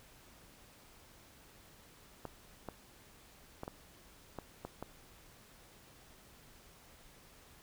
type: clicks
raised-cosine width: 1 ms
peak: -27 dBFS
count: 7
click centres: 2.253 / 2.687 / 3.634 / 3.679 / 4.387 / 4.65 / 4.826 s
effects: pink hiss -60 dBFS RMS until 7.62 s